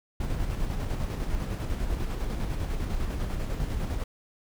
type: noise with tremolo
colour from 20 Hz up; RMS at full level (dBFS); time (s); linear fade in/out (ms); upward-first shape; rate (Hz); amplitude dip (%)
brown; -28; 0.2-4.04; 5; square; 10; 35
effects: none